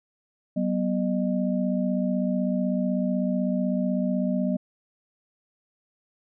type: tone cluster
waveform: sine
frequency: 189.6 / 245.6 / 610 Hz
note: F#3 / B3 / D#5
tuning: +43 / -9 / -34 cents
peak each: -25 / -26 / -31 dBFS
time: 0.56-4.57 s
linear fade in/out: 10 ms
effects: none